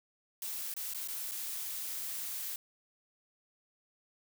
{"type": "noise with dropouts", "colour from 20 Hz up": "blue", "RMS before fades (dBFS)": -39, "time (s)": [0.42, 2.56], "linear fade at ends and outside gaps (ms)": 2, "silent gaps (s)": [[0.74, 0.765], [0.937, 0.946], [1.076, 1.084], [1.313, 1.317]], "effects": []}